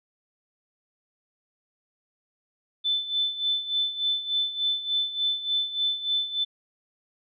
sine tone with tremolo, 3520 Hz, A7, in tune, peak -21 dBFS, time 2.84-6.45 s, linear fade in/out 20 ms, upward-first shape sine, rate 3.4 Hz, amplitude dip 75%, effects none

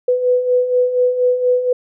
sine beating tone pair, 494.6 / 498.8 Hz, B4 / B4, +3 / +17 cents, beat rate 4.2 Hz, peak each -20 / -13 dBFS, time 0.08-1.73 s, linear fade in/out 5 ms, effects none

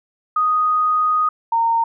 sine tone pair in turn, 1244.5 / 919 Hz, D#6 / A#5, 0 / -25 cents, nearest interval perfect fourth, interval 525 cents, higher first, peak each -14 dBFS, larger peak neither, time 0.36-1.29 / 1.52-1.84 s, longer first, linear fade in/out 5 ms, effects none

